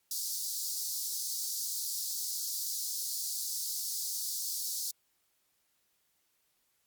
pink high-pass noise, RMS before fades -36 dBFS, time 0.11-4.91 s, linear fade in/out 2 ms, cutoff 4400 Hz, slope 48 dB/octave, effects white hiss -75 dBFS RMS until 6.86 s + Opus 48 kbps

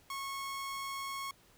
sawtooth tone, 1096 Hz, C#6, 20 cents flat, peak -34 dBFS, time 0.1-1.31 s, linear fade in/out 2 ms, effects pink hiss -64 dBFS RMS until 1.57 s

